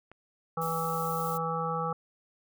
click, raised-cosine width 0.5 ms, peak -34 dBFS, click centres 0.116 s
harmonic tone, 163.9 Hz, E3, 10 cents flat, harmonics 1 / 3 / 5 / 7 / 8, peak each -35 / -35 / -35 / -35 / -35 dBFS, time 0.57-1.93 s, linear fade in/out 5 ms
violet noise, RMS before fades -41 dBFS, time 0.61-1.38 s, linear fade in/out 10 ms
effects none

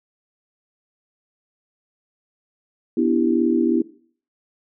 sine chord, E minor seventh, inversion second, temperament equal, 246.9 / 293.7 / 329.6 / 392 Hz, B3 / D4 / E4 / G4, 0 / 0 / 0 / 0 cents, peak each -20 / -24 / -19 / -25 dBFS, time 2.97-3.82 s, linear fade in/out 5 ms, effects noise-tail reverb RT60 0.5 s tail -19 dB re dry

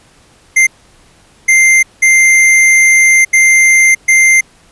square tone bursts at uneven times, 2093 Hz, C7, in tune, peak -5 dBFS, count 5, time 0.56-0.67 / 1.48-1.83 / 2.02-3.25 / 3.33-3.95 / 4.08-4.41 s, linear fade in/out 10 ms, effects pink hiss -46 dBFS RMS until 4.71 s + resampled to 24000 Hz

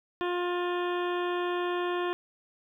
harmonic tone with a mistuned harmonic, 354.1 Hz, F4, 24 cents sharp, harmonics 1 / 2 / 3 / 4 / 5 / 7 / 8 / 9 / 10, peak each -29 / -37 / -35 / -42 / -40 / -45 / -48 / -47 / -49 dBFS, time 0.21-2.13 s, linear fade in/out 0 ms, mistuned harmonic 10, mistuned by -30 cents, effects 11-bit

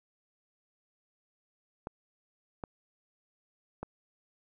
clicks, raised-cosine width 1 ms, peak -23 dBFS, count 3, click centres 1.871 / 2.638 / 3.83 s, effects none

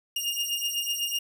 sawtooth beating tone pair, 2828 / 2836 Hz, F7 / F7, +21 / +26 cents, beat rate 8 Hz, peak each -27 dBFS, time 0.16-1.19 s, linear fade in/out 5 ms, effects none

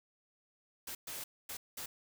white noise bursts at uneven times, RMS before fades -43 dBFS, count 4, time 0.87-0.95 / 1.07-1.24 / 1.49-1.57 / 1.77-1.86 s, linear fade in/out 5 ms, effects none

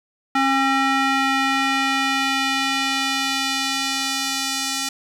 square tone with band-pass filter sweep, 269.9 Hz, C#4, 46 cents flat, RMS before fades -21 dBFS, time 0.35-4.89 s, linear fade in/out 5 ms, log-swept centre 1400 to 5900 Hz, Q 0.93, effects 8-bit

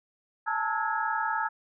sine tone cluster, 860 / 900 / 1302 / 1425 / 1658 Hz, A5 / A5 / E6 / F6 / G#6, -40 / +39 / -22 / +34 / -3 cents, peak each -33 / -31 / -32 / -36 / -33 dBFS, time 0.46-1.49 s, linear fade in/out 20 ms, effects none

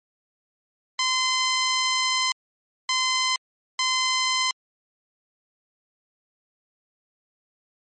10% pulse tone bursts at uneven times, 1031 Hz, C6, 26 cents flat, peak -12 dBFS, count 3, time 0.99-2.32 / 2.89-3.36 / 3.79-4.51 s, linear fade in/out 2 ms, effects MP3 32 kbps

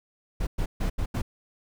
brown noise bursts at uneven times, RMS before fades -26 dBFS, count 5, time 0.4-0.47 / 0.58-0.66 / 0.8-0.9 / 0.98-1.06 / 1.14-1.22 s, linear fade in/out 10 ms, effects none

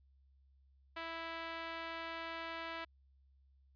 5% pulse tone with band-pass filter, 329.6 Hz, E4, in tune, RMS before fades -44 dBFS, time 0.96-2.85 s, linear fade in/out 10 ms, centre 970 Hz, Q 0.53, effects added 67 Hz sine -65 dBFS peak until 3.75 s + resampled to 11025 Hz

